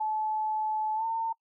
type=tone with pitch glide; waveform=sine; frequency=864 to 904.9 Hz; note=A5 to A5; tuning=-32 to +48 cents; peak=-27 dBFS; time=0-1.33 s; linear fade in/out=10 ms; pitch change=+80 cents; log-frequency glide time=0.95-1.05 s; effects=noise-tail reverb RT60 0.1 s tail -24 dB re dry